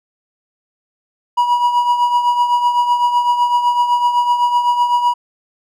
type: tone with tremolo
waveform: triangle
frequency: 968 Hz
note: B5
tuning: 35 cents flat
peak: -7 dBFS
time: 1.37-5.14 s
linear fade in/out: 10 ms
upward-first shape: triangle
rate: 7.9 Hz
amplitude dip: 65%
effects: none